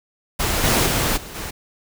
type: noise with level steps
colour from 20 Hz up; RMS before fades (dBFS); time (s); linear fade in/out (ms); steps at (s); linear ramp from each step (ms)
pink; -21 / -17 / -20 / -36 / -30; 0.39-1.51; 10; 0.63 / 0.85 / 1.16 / 1.34; 20
effects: none